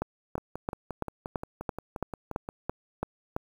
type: two click trains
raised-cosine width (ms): 1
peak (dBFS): -15 / -21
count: 11 / 13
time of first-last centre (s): 0.02-3.364 / 0.38-2.489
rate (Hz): 2.99 / 5.69
effects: 8-bit